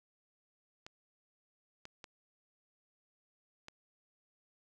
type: clicks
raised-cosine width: 0.2 ms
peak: -30 dBFS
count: 4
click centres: 0.865 / 1.854 / 2.042 / 3.684 s
effects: none